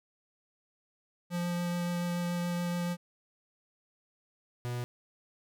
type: tone with vibrato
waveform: square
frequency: 174.61 Hz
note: F3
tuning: in tune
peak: -31 dBFS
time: 1.3-2.97 s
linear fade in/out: 50 ms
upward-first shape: triangle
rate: 7 Hz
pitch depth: 10 cents each way
type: tone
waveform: 45% pulse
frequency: 121.9 Hz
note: B2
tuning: 22 cents flat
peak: -33 dBFS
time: 4.65-4.84 s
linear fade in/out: 0 ms
effects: none